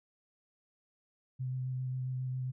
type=tone with vibrato; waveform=sine; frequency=128.6 Hz; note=C3; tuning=30 cents flat; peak=-33 dBFS; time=1.39-2.52 s; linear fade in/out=20 ms; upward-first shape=square; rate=7.4 Hz; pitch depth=11 cents each way; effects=none